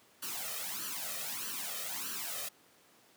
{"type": "noise with flanger", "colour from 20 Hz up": "white", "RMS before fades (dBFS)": -39, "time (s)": [0.22, 2.49], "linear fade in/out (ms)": 10, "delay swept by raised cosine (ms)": [0.67, 1.63], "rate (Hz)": 1.6, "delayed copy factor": 0.8, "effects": ["pink hiss -63 dBFS RMS until 3.16 s", "high-pass 200 Hz 12 dB/octave"]}